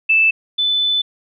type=tone pair in turn; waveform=sine; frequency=2637 / 3505 Hz; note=E7 / A7; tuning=0 / -7 cents; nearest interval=perfect fourth; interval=493 cents; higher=second; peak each=-10 / -14 dBFS; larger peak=first; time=0.09-0.31 / 0.58-1.02 s; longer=second; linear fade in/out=10 ms; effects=none